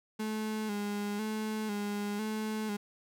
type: tone with vibrato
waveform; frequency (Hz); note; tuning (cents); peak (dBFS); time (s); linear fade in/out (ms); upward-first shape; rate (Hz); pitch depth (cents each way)
35% pulse; 210.7; G#3; +25; -31; 0.19-2.77; 10; square; 1; 46
effects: none